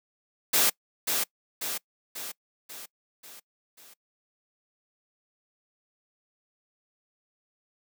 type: noise with echo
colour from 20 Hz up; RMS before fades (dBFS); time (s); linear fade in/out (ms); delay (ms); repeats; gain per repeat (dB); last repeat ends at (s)
white; -22; 0.53-0.7; 10; 540; 6; -5; 3.94
effects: noise-tail reverb RT60 0.1 s tail -24 dB re dry + high-pass 200 Hz 12 dB/octave